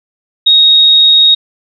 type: tone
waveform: sine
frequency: 3754 Hz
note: A#7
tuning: 11 cents sharp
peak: -3 dBFS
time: 0.46-1.35 s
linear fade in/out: 10 ms
effects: none